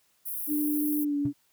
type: high-pass noise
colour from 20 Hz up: pink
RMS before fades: -34 dBFS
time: 0.25-1.05 s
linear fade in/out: 20 ms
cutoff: 11000 Hz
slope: 48 dB/octave
type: tone with pitch glide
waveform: sine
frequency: 297.8 to 287 Hz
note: D4 to D4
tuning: +24 to -40 cents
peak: -25 dBFS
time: 0.47-1.33 s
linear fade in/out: 50 ms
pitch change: -64 cents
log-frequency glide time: 1-1.16 s
type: tone with exponential decay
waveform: triangle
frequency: 130 Hz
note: C3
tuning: 11 cents flat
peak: -23 dBFS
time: 1.25-1.34 s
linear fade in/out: 5 ms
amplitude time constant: 18 ms
effects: white hiss -68 dBFS RMS until 1.52 s